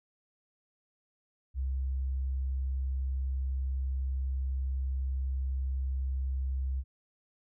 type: tone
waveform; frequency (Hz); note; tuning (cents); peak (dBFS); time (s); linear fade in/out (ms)
sine; 66; C2; +16; -29; 1.54-6.84; 50
effects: none